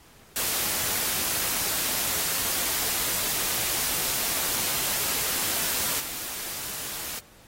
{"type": "noise with level steps", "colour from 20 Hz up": "white", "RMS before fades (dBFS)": [-27, -34], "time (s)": [0.36, 7.19], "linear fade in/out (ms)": 0, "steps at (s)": 5.99, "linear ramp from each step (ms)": 20, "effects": ["pink hiss -54 dBFS RMS until 7.47 s", "AAC 48 kbps"]}